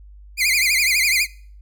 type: tone with vibrato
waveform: sawtooth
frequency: 2242 Hz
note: C#7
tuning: 19 cents sharp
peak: -12 dBFS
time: 0.37-1.27 s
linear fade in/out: 50 ms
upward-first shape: sine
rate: 12 Hz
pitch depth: 170 cents each way
effects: noise-tail reverb RT60 0.5 s tail -22 dB re dry + added 50 Hz sine -40 dBFS peak until 1.61 s